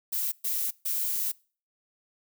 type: noise bursts at uneven times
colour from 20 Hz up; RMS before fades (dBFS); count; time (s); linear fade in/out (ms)
violet; -29; 3; 0.12-0.32 / 0.44-0.71 / 0.85-1.32; 10
effects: noise-tail reverb RT60 0.4 s tail -24 dB re dry